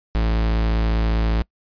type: tone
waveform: 45% pulse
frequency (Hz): 55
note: A1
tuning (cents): 0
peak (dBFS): -17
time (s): 0.15-1.42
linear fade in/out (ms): 0
effects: noise-tail reverb RT60 0.1 s tail -24 dB re dry + resampled to 11025 Hz